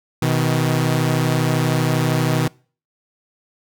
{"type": "tone pair together", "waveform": "sawtooth", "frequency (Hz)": [125.5, 158.12], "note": ["B2", "D#3"], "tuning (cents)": [28, 28], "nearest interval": "major third", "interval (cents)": 400, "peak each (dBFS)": -15, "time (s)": [0.22, 2.48], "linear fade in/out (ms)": 5, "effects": ["noise-tail reverb RT60 0.4 s tail -24 dB re dry"]}